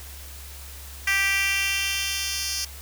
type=tone with high-pass filter sweep; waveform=10% pulse; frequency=392 Hz; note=G4; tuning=in tune; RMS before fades=-25 dBFS; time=1.07-2.65 s; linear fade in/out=5 ms; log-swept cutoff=2000 to 4500 Hz; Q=2.5; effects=added 69 Hz sine -40 dBFS peak until 2.81 s + white hiss -43 dBFS RMS until 2.81 s